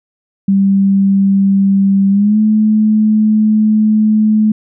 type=tone with pitch glide; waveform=sine; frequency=196 to 215 Hz; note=G3 to A3; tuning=0 to -40 cents; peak=-7 dBFS; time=0.48-4.52 s; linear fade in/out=5 ms; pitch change=+160 cents; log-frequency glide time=2.1-2.38 s; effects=none